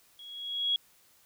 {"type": "tone with level ramp", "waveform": "sine", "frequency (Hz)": 3322, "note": "G#7", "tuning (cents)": 0, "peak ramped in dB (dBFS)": [-46, -23], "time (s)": [0.19, 0.76], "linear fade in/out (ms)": 2, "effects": ["white hiss -63 dBFS RMS until 1.25 s"]}